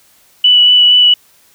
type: tone with vibrato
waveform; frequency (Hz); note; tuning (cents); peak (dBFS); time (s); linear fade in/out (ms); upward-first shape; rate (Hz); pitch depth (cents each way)
sine; 2960; F#7; 0; -4; 0.44-1.14; 5; sine; 4.3; 11
effects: white hiss -49 dBFS RMS until 1.54 s

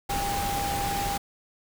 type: tone in noise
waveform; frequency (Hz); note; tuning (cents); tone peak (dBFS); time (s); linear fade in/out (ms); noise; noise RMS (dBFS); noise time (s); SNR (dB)
sine; 801; G5; +37; -28; 0.09-1.18; 10; pink; -31; 0.09-1.18; 0
effects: none

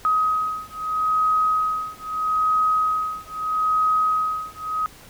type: beating tone pair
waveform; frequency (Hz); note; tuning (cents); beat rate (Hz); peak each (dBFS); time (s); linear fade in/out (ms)
sine; 1262 / 1262.78; D#6 / D#6; +24 / +25; 0.78; -22; 0.05-4.86; 0
effects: pink hiss -46 dBFS RMS until 5.09 s

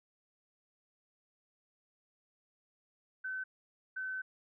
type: tone bursts at uneven times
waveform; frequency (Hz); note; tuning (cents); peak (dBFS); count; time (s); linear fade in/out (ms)
sine; 1524; G6; -49; -36; 2; 3.24-3.44 / 3.96-4.22; 10
effects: none

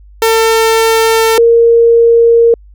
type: tone pair in turn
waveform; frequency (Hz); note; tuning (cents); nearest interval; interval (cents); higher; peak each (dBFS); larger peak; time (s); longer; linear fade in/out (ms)
sawtooth / sine; 449.7 / 464.8; A4 / A#4; +38 / -5; minor second; 57; second; -3; neither; 0.22-1.38 / 1.38-2.54; neither; 2
effects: added 50 Hz sine -35 dBFS peak until 2.74 s

